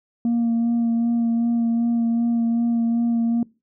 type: tone with vibrato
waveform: sine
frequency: 233.1 Hz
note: A#3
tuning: in tune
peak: -15 dBFS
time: 0.25-3.43 s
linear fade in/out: 2 ms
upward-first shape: sine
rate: 2.6 Hz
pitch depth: 17 cents each way
effects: noise-tail reverb RT60 0.3 s tail -24 dB re dry + tanh soft clip ceiling -16 dBFS